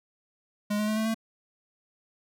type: tone with pitch steps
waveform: square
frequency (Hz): 207.7 / 211.6 / 215.5 / 219.5 / 223.6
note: G#3 / G#3 / A3 / A3 / A3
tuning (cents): 0 / +33 / -36 / -4 / +28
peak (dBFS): -26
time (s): 0.7-1.145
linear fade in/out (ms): 10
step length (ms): 89
effects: none